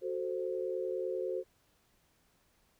sine chord, F# diminished, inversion none, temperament equal, 370 / 440 / 523.3 Hz, F#4 / A4 / C5, 0 / 0 / 0 cents, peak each -36 / -39 / -37 dBFS, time 0.01-1.44 s, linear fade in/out 50 ms, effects pink hiss -71 dBFS RMS until 2.79 s

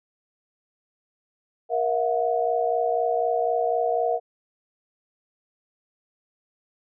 sine tone cluster, 473 / 660 / 724 Hz, A#4 / E5 / F#5, +25 / +2 / -38 cents, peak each -25 dBFS, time 1.69-4.2 s, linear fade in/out 50 ms, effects none

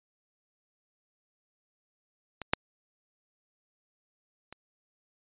clicks, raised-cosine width 0.3 ms, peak -21 / -6 / -28 dBFS, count 3, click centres 2.417 / 2.535 / 4.526 s, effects resampled to 8000 Hz

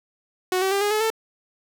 sawtooth tone with pitch steps, 368.6 / 382.7 / 397.3 / 412.5 / 428.3 / 444.7 Hz, F#4 / G4 / G4 / G#4 / A4 / A4, -7 / -42 / +23 / -12 / -47 / +18 cents, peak -16 dBFS, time 0.52-1.102 s, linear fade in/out 2 ms, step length 97 ms, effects 9-bit

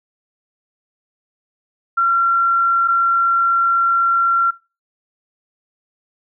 sine tone pair in turn, 1368 / 1368 Hz, F6 / F6, -36 / -36 cents, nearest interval unison, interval 0 cents, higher neither, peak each -12 dBFS, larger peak neither, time 1.97-2.88 / 2.88-4.51 s, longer second, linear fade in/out 10 ms, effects noise-tail reverb RT60 0.3 s tail -22 dB re dry

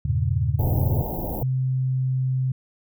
sine chord, E diminished seventh, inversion none, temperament equal with one note detuned, 82.41 / 100.52 / 116.54 / 138.59 Hz, E2 / G2 / Bb2 / Db3, 0 / +44 / 0 / 0 cents, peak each -25 dBFS, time 0.05-1.04 s, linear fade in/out 5 ms
pink band-stop noise, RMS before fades -28 dBFS, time 0.59-1.43 s, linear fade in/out 2 ms, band 900 to 13000 Hz, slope 96 dB/octave
sine tone, 130 Hz, C3, 11 cents flat, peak -20 dBFS, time 1.42-2.52 s, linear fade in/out 5 ms
effects none

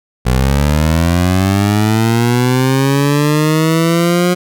20% pulse linear sweep, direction up, 61.1 to 179.9 Hz, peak -5 dBFS, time 0.25-4.35 s, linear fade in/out 20 ms, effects none

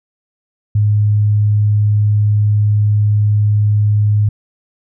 sine tone, 104.7 Hz, G#2, 15 cents sharp, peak -9 dBFS, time 0.75-4.29 s, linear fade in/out 5 ms, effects none

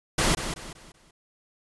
pink noise with echo, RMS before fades -22 dBFS, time 0.18-0.35 s, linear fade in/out 5 ms, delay 190 ms, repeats 4, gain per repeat -9 dB, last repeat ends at 1.11 s, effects resampled to 24000 Hz

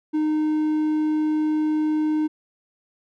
triangle tone, 307.6 Hz, D#4, 20 cents flat, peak -17 dBFS, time 0.13-2.28 s, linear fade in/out 20 ms, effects none

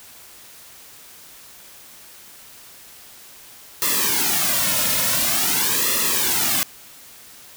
white noise with flanger, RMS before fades -20 dBFS, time 3.82-6.63 s, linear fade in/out 0 ms, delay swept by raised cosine 1.3 to 2.6 ms, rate 0.47 Hz, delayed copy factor -0.95, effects white hiss -44 dBFS RMS until 7.56 s

